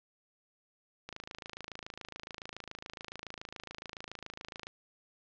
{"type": "click train", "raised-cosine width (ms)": 0.2, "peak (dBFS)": -24, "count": 98, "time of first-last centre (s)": [1.09, 4.669], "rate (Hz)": 27.1, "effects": ["low-pass 5000 Hz 12 dB/octave"]}